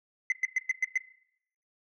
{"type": "tone bursts", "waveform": "sine", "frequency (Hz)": 2041, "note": "C7", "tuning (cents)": -44, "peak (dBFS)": -20, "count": 6, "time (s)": [0.3, 0.976], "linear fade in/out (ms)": 2, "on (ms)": 21, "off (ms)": 110, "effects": ["noise-tail reverb RT60 0.7 s tail -21 dB re dry", "tanh soft clip ceiling -22 dBFS"]}